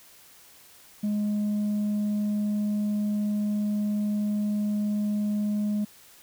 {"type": "tone", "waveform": "sine", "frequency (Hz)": 208.4, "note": "G#3", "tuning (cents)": 6, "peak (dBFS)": -21, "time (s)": [1.03, 5.85], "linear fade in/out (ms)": 10, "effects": ["tanh soft clip ceiling -23 dBFS", "white hiss -53 dBFS RMS until 6.22 s"]}